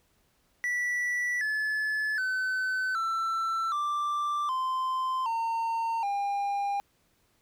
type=tone with pitch steps; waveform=triangle; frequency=1957 / 1723.5 / 1517.8 / 1336.7 / 1177.2 / 1036.7 / 913 / 804 Hz; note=B6 / A6 / F#6 / E6 / D6 / C6 / A#5 / G5; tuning=-16 / -36 / +44 / +24 / +4 / -16 / -36 / +44 cents; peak=-25 dBFS; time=0.64-6.8 s; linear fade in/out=0 ms; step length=770 ms; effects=pink hiss -69 dBFS RMS until 7.41 s